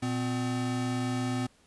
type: tone pair together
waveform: square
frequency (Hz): 120 / 254.3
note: B2 / C4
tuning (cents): -49 / -49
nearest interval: octave + minor second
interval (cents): 1300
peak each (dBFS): -33 / -31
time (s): 0.02-1.47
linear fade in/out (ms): 10
effects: pink hiss -63 dBFS RMS until 1.66 s + resampled to 24000 Hz